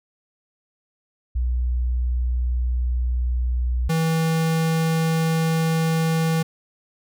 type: tone pair in turn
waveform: sine / square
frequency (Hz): 61.3 / 162.15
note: B1 / E3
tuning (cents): -12 / -28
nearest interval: octave + perfect fourth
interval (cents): 1684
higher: second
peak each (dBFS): -19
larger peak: neither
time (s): 1.35-3.89 / 3.89-6.43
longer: neither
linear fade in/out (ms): 10
effects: none